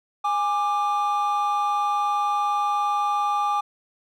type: tone pair together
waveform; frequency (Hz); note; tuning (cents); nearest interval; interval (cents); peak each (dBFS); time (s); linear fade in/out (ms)
triangle; 824 / 1183.8; G#5 / D6; -14 / +13; tritone; 627; -21; 0.24-3.61; 10
effects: tanh soft clip ceiling -11 dBFS